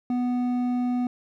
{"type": "tone with hard clipping", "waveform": "triangle", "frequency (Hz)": 246.9, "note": "B3", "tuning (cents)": 0, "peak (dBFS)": -24, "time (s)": [0.1, 1.07], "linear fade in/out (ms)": 2, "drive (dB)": 10, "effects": []}